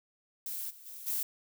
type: noise with level steps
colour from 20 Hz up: violet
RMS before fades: -38 / -53 / -46 / -33 dBFS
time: 0.46-1.23 s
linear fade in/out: 2 ms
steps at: 0.69 / 0.85 / 1.06 s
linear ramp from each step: 20 ms
effects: none